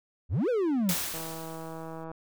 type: exponential two-way sweep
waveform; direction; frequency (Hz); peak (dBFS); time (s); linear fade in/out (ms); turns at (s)
triangle; up then down; 65 to 523.3 to 159.1; -22; 0.29-0.95; 50; 0.49
type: noise with exponential decay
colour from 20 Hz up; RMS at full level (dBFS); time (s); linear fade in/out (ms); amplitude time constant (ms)
white; -28; 0.89-2.04; 0; 250
type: click train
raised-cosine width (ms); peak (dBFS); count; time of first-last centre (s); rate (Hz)
1; -27; 159; 1.14-2.115; 162
effects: none

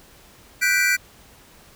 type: chord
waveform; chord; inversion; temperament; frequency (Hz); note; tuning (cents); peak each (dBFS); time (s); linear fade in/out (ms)
square; G major seventh; third; equal; 1480 / 1568 / 1975.5 / 2349; F#6 / G6 / B6 / D7; 0 / 0 / 0 / 0; -24 / -25 / -23 / -22; 0.61-0.97; 20
effects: pink hiss -50 dBFS RMS until 1.75 s

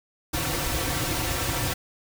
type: noise with comb filter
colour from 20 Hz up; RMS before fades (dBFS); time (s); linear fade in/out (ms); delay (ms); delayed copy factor
pink; -27; 0.33-1.74; 10; 4.8; -0.9
effects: none

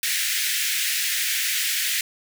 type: high-pass noise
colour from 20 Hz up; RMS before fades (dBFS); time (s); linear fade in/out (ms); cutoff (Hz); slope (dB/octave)
pink; -24; 0.03-2.01; 2; 1700; 48
effects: none

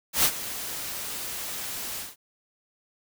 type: noise with ADSR envelope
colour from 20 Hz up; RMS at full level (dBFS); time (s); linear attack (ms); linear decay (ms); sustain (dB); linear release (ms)
white; -19; 0.13-2.16; 110; 66; -15; 180
effects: none

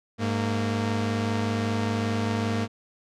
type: tone pair together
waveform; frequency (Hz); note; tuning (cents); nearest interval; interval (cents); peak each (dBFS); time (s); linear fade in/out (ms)
sawtooth; 102.5 / 230.1; G#2 / A#3; -22 / -22; octave + major second; 1400; -23; 0.18-2.68; 50
effects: low-pass 6000 Hz 12 dB/octave

